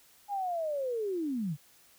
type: linear sweep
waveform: sine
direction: down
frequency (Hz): 830 to 133.5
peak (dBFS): -30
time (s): 0.28-1.57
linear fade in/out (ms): 50
effects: white hiss -61 dBFS RMS until 1.98 s